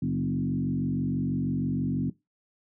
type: tone with frequency modulation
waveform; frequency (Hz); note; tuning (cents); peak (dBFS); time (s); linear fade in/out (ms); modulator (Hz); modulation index
sine; 205.2; G#3; -21; -25; 0.02-2.1; 5; 46.2; 1.8
effects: noise-tail reverb RT60 0.2 s tail -18 dB re dry